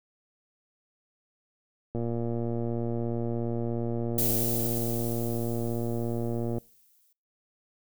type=click train; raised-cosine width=2 ms; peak=-19 dBFS; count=543; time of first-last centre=1.95-6.582 s; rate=117 Hz
type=noise with exponential decay; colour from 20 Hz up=violet; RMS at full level=-26 dBFS; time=4.18-7.13 s; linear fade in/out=5 ms; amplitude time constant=640 ms
effects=noise-tail reverb RT60 0.4 s tail -26 dB re dry